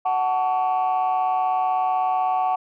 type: tone cluster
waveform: sine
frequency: 744 / 880 / 1128 Hz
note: F#5 / A5 / C#6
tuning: +9 / 0 / +30 cents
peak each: -19 / -25 / -26 dBFS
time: 0.05-2.56 s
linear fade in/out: 10 ms
effects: tanh soft clip ceiling -14 dBFS